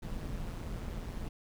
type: noise with amplitude modulation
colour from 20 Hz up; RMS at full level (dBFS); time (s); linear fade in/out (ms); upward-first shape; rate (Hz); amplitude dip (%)
brown; -36; 0.02-1.29; 10; sine; 172; 65
effects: none